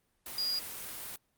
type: tone in noise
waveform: sine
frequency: 4854 Hz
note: D#8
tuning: 44 cents flat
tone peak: -30 dBFS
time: 0.38-0.59 s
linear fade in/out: 2 ms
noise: white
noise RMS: -42 dBFS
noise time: 0.26-1.16 s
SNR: +9 dB
effects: pink hiss -75 dBFS RMS until 1.37 s + Opus 32 kbps